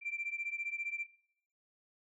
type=beating tone pair; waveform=sine; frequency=2349 / 2364 Hz; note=D7 / D7; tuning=0 / +11 cents; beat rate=15 Hz; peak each=-39 / -38 dBFS; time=0.01-1.07 s; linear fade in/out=50 ms; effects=noise-tail reverb RT60 0.7 s tail -20 dB re dry + tanh soft clip ceiling -29 dBFS